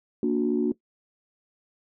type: chord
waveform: sine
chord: Bb augmented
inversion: none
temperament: just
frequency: 233.1 / 291.4 / 364.2 Hz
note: Bb3 / D4 / F#4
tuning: 0 / -13 / -27 cents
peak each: -25 dBFS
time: 0.23-0.72 s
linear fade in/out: 2 ms
effects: noise-tail reverb RT60 0.1 s tail -19 dB re dry + tanh soft clip ceiling -13 dBFS